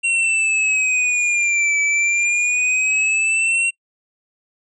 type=exponential two-way sweep; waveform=square; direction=down then up; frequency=2745 to 2300 to 2745 Hz; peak=-16 dBFS; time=0.03-3.71 s; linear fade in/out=20 ms; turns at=1.81 s; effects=noise-tail reverb RT60 0.1 s tail -25 dB re dry + resampled to 22050 Hz